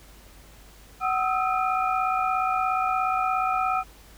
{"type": "tone cluster", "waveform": "sine", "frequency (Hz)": [749, 1266, 1323, 2426], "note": ["F#5", "D#6", "E6", "D#7"], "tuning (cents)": [21, 30, 6, -44], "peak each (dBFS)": [-25, -28, -27, -34], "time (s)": [1, 3.84], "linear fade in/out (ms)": 50, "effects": ["added 50 Hz sine -50 dBFS peak until 4.17 s", "pink hiss -52 dBFS RMS until 4.17 s"]}